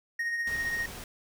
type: tone with tremolo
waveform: triangle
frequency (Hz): 1864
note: A#6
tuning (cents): -1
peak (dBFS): -25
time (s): 0.19-0.86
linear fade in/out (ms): 5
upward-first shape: triangle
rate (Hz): 15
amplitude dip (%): 45
type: noise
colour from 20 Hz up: pink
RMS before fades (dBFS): -42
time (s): 0.47-1.04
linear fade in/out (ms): 2
effects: none